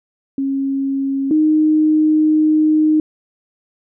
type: tone pair in turn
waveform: sine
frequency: 272.6 / 309 Hz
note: C#4 / D#4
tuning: -29 / -12 cents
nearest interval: major second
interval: 217 cents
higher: second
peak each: -16 / -10 dBFS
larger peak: second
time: 0.38-1.31 / 1.31-3 s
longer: second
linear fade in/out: 2 ms
effects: none